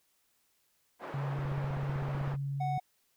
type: band-pass noise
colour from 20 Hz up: pink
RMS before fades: -43 dBFS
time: 0.99-2.37 s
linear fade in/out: 50 ms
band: 390 to 1300 Hz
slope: 12 dB/octave
type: tone with vibrato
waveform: sine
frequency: 139.2 Hz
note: C#3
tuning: 8 cents sharp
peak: -32 dBFS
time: 1.14-2.78 s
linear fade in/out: 2 ms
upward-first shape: sine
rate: 19 Hz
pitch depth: 13 cents each way
type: click train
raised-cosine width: 5 ms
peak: -29 dBFS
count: 16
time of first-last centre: 1.39-2.339 s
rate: 15.8 Hz
type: tone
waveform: triangle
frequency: 740 Hz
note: F#5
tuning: in tune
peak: -30 dBFS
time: 2.6-2.8 s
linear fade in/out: 10 ms
effects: white hiss -73 dBFS RMS until 3.16 s